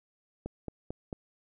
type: click train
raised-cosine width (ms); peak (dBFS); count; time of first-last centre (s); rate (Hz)
2; -23; 4; 0.46-1.128; 4.49
effects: none